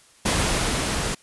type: noise with level ramp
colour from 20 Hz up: pink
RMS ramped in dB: -21 to -26 dBFS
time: 0.25-1.15 s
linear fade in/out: 10 ms
effects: white hiss -54 dBFS RMS until 1.22 s + resampled to 24000 Hz